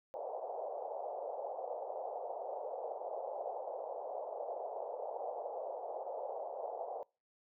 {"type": "band-pass noise", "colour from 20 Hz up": "pink", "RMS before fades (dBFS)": -42, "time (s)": [0.14, 7.03], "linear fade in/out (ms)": 0, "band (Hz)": [490, 810], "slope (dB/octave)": 48, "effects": ["noise-tail reverb RT60 0.3 s tail -25 dB re dry"]}